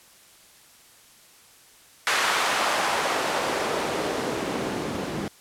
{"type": "noise with band-pass filter sweep", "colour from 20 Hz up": "white", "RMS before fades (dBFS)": -26, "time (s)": [2.07, 5.28], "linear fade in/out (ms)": 0, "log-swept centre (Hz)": [1300, 200], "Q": 1, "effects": ["white hiss -53 dBFS RMS until 5.4 s", "low-pass 12000 Hz 12 dB/octave"]}